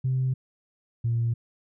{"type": "tone pair in turn", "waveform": "sine", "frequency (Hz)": [130, 116.56], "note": ["C3", "A#2"], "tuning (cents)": [-11, 0], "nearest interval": "major second", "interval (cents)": 189, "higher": "first", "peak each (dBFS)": -21, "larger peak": "neither", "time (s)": [[0.04, 0.34], [1.04, 1.34]], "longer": "neither", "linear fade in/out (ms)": 10, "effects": ["tanh soft clip ceiling -18 dBFS"]}